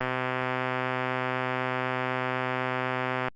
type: click train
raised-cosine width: 0.5 ms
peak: -13 dBFS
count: 420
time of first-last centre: 0.01-3.283 s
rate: 128 Hz
effects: Opus 24 kbps